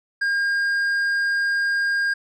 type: tone with tanh clipping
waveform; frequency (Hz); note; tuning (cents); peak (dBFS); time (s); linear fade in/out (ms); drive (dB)
sine; 1614; G#6; -50; -20; 0.21-2.14; 10; 6
effects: none